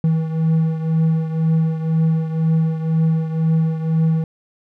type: beating tone pair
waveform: triangle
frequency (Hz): 160.6 / 162.6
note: E3 / E3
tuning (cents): -45 / -23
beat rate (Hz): 2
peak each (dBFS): -14 / -20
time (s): 0.04-4.24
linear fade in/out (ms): 2
effects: none